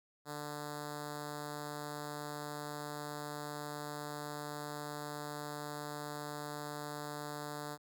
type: tone with notch filter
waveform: 5% pulse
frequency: 147.8 Hz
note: D3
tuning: 11 cents sharp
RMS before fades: -43 dBFS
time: 0.25-7.78 s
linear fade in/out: 50 ms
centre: 2300 Hz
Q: 1.1
effects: none